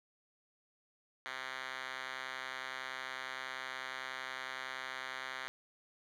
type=tone with band-pass filter; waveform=5% pulse; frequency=130.81 Hz; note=C3; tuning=in tune; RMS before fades=-43 dBFS; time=1.26-5.48 s; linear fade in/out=0 ms; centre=2300 Hz; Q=2.2; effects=none